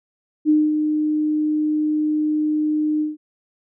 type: tone with ADSR envelope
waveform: sine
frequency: 304.8 Hz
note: D#4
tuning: 36 cents flat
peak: -11 dBFS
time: 0.45-3.17 s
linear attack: 44 ms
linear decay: 220 ms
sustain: -6 dB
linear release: 160 ms
effects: none